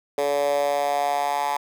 10% pulse tone with high-pass filter sweep, 143.1 Hz, D3, 45 cents flat, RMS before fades -23 dBFS, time 0.18-1.57 s, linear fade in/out 2 ms, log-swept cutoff 490 to 890 Hz, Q 4.5, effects none

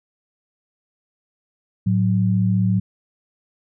sine tone pair together, 109.82 / 184.7 Hz, A2 / F#3, -3 / -3 cents, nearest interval major sixth, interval 900 cents, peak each -18 dBFS, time 1.86-2.8 s, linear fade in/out 10 ms, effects none

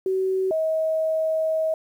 sine tone pair in turn, 378.6 / 636.7 Hz, F#4 / D#5, +40 / +40 cents, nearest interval major sixth, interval 900 cents, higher second, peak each -20 dBFS, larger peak neither, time 0.06-0.51 / 0.51-1.74 s, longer second, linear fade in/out 2 ms, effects 9-bit

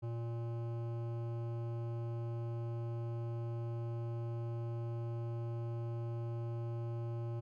triangle tone with hard clipping, 116.8 Hz, A#2, 4 cents sharp, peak -39 dBFS, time 0.02-7.41 s, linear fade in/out 20 ms, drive 18 dB, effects none

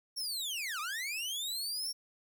sawtooth linear two-way sweep, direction down then up, 5570 to 1167 to 5570 Hz, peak -32 dBFS, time 0.16-1.93 s, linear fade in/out 20 ms, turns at 0.8 s, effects none

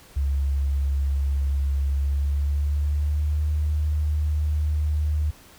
sine tone with pitch glide, 69.3 to 75.57 Hz, C#2 to D#2, 0 to -50 cents, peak -20 dBFS, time 0.16-5.31 s, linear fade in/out 10 ms, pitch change +150 cents, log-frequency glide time 1.91-3.46 s, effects pink hiss -50 dBFS RMS until 5.58 s

